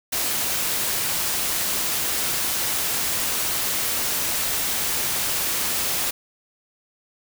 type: noise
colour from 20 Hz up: white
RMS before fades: -24 dBFS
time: 0.12-6.11 s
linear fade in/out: 10 ms
effects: none